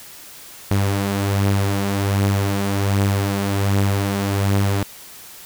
sawtooth beating tone pair, 99 / 100.3 Hz, G2 / G2, +18 / +40 cents, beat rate 1.3 Hz, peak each -14 / -20 dBFS, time 0.71-4.83 s, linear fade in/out 0 ms, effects white hiss -40 dBFS RMS until 5.45 s

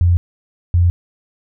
sine tone pair in turn, 87.31 / 87.31 Hz, F2 / F2, 0 / 0 cents, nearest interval unison, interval 0 cents, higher neither, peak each -9 dBFS, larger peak neither, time 0.01-0.17 / 0.74-0.9 s, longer neither, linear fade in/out 0 ms, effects none

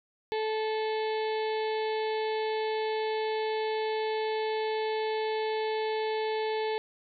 harmonic tone with a mistuned harmonic, 436 Hz, A4, 16 cents flat, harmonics 1 / 2 / 4 / 5 / 6 / 7 / 8 / 9 / 10, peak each -29 / -34 / -43 / -43 / -47 / -48 / -46 / -48 / -49 dBFS, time 0.32-6.78 s, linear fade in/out 0 ms, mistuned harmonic 10, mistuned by +23 cents, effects none

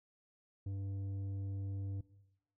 sine tone with tanh clipping, 98 Hz, G2, in tune, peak -39 dBFS, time 0.66-2.01 s, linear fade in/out 5 ms, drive 8 dB, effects noise-tail reverb RT60 0.9 s tail -18 dB re dry

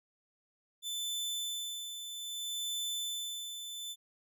sawtooth tone with tremolo, 3520 Hz, A7, in tune, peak -31 dBFS, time 0.82-3.96 s, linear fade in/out 50 ms, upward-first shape sine, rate 0.62 Hz, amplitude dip 55%, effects none

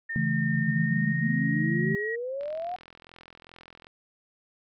sine tone with pitch glide, 1821 to 1902.7 Hz, A#6 to A#6, -41 to +35 cents, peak -30 dBFS, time 0.09-2.16 s, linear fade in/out 10 ms, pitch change +76 cents, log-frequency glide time 0.6-1.92 s
sine chord, A major, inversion first, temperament equal with one note detuned, 138.59 / 164.81 / 218.1 Hz, C#3 / E3 / A3, 0 / 0 / -15 cents, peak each -29 / -28 / -28 dBFS, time 0.16-1.95 s, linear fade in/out 0 ms
sine exponential sweep, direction up, 134.1 to 740 Hz, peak -30 dBFS, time 0.54-2.76 s, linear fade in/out 5 ms
click train, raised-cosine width 0.3 ms, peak -32 dBFS, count 63, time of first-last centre 2.41-3.869 s, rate 42.5 Hz
effects none

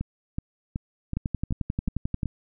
two click trains, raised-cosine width 5 ms, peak -14 / -16 dBFS, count 13 / 7, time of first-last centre 1.17-2.232 / 0.01-2.257 s, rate 11.3 / 2.67 Hz, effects none

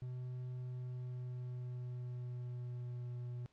triangle tone with pitch glide, 125.7 to 122.19 Hz, B2 to B2, +31 to -18 cents, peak -39 dBFS, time 0.02-3.46 s, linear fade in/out 0 ms, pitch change -49 cents, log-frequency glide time 0.55-3.12 s, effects pink hiss -74 dBFS RMS until 3.52 s + low-pass 5000 Hz 12 dB/octave

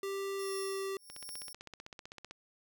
square tone with pitch glide, 392.8 to 389 Hz, G4 to G4, +4 to -13 cents, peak -36 dBFS, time 0.03-0.97 s, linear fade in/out 2 ms, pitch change -17 cents, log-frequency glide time 0.38-0.52 s
5% pulse tone with tremolo, 5490 Hz, F8, 31 cents flat, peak -36 dBFS, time 0.39-1.53 s, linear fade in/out 2 ms, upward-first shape triangle, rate 1.3 Hz, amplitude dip 100%
click train, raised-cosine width 0.2 ms, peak -29 dBFS, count 20, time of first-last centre 1.1-2.31 s, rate 15.7 Hz
effects none

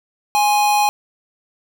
square tone pair together, 830.6 / 1058.7 Hz, G#5 / C6, 0 / +20 cents, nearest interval major third, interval 420 cents, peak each -14 / -26 dBFS, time 0.35-0.89 s, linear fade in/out 0 ms, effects none

